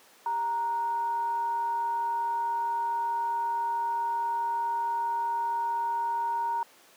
sine tone with frequency modulation, 932.3 Hz, A#5, in tune, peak -26 dBFS, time 0.26-6.63 s, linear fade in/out 2 ms, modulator 535 Hz, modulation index 0.22, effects pink hiss -56 dBFS RMS until 6.96 s + high-pass 400 Hz 12 dB/octave

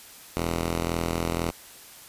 5% pulse tone pair together, 42 / 84 Hz, E1 / E2, +33 / +33 cents, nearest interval octave, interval 1200 cents, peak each -19 dBFS, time 0.37-1.51 s, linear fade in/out 0 ms, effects white hiss -47 dBFS RMS until 2.08 s + resampled to 32000 Hz

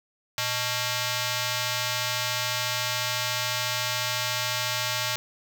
5% pulse ring-modulated tone, 500 Hz, B4, 21 cents sharp, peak -11 dBFS, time 0.38-5.16 s, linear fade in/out 0 ms, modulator 383 Hz, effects none

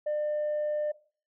sine tone, 600 Hz, D5, 37 cents sharp, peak -25 dBFS, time 0.06-0.92 s, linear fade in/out 10 ms, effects noise-tail reverb RT60 0.4 s tail -18 dB re dry + tanh soft clip ceiling -25 dBFS

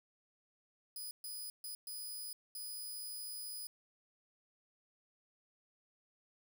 5% pulse tone bursts at uneven times, 4978 Hz, D#8, in tune, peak -36 dBFS, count 5, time 0.96-1.11 / 1.24-1.5 / 1.64-1.75 / 1.87-2.33 / 2.55-3.67 s, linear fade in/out 2 ms, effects 11-bit

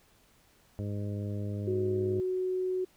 harmonic tone, 102.4 Hz, G#2, 24 cents flat, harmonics 1 / 2 / 3 / 4 / 5 / 6, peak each -33 / -39 / -43 / -45 / -47 / -49 dBFS, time 0.79-2.2 s, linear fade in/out 0 ms
sine tone, 370 Hz, F#4, in tune, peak -28 dBFS, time 1.67-2.85 s, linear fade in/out 10 ms
effects pink hiss -64 dBFS RMS until 2.96 s

